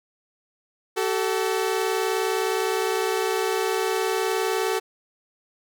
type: tone pair together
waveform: sawtooth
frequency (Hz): 380.4 / 440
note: F#4 / A4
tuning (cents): +48 / 0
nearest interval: minor third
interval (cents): 252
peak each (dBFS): -21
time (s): 0.96-4.8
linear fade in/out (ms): 20
effects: none